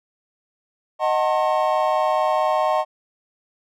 triangle chord, D# diminished seventh, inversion none, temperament just, 622.3 / 746.7 / 896 / 1075.3 Hz, D#5 / F#5 / A5 / C6, 0 / +16 / +31 / +47 cents, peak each -19 / -21 / -23 / -22 dBFS, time 0.99-2.85 s, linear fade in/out 50 ms, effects none

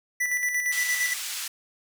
square tone with tremolo, 1975.5 Hz, B6, in tune, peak -23 dBFS, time 0.2-1.14 s, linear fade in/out 10 ms, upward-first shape square, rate 8.7 Hz, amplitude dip 45%
white band-pass noise, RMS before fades -33 dBFS, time 0.72-1.48 s, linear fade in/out 5 ms, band 1600 to 10000 Hz, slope 12 dB/octave
effects none

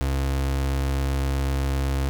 35% pulse tone, 67.9 Hz, C#2, 35 cents flat, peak -20 dBFS, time 0.01-2.09 s, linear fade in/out 0 ms, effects none

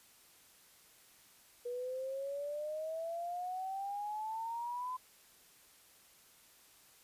sine exponential sweep, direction up, 481.9 to 1023 Hz, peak -37 dBFS, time 1.65-4.97 s, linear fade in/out 10 ms, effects white hiss -63 dBFS RMS until 7.03 s + resampled to 32000 Hz

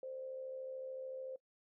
sine tone with amplitude modulation, 522 Hz, C5, 4 cents flat, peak -40 dBFS, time 0.03-1.36 s, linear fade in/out 2 ms, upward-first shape sine, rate 73.6 Hz, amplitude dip 50%, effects noise-tail reverb RT60 0.1 s tail -20 dB re dry

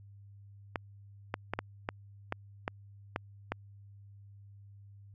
clicks, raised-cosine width 0.5 ms, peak -17 dBFS, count 9, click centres 0.758 / 1.341 / 1.536 / 1.59 / 1.889 / 2.324 / 2.679 / 3.161 / 3.52 s, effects added 100 Hz sine -51 dBFS peak until 5.14 s

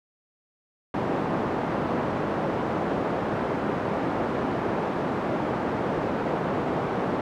pink band-pass noise, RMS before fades -27 dBFS, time 0.94-7.21 s, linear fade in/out 2 ms, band 190 to 1000 Hz, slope 12 dB/octave, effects none

